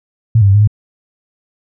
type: tone with pitch steps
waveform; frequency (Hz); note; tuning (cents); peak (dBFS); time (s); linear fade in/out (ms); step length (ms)
sine; 113.2 / 99.8 / 97.8 / 103.9 / 105.7; A2 / G2 / G2 / G#2 / G#2; +50 / +32 / -4 / +1 / +31; -5; 0.35-0.675; 5; 65
effects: none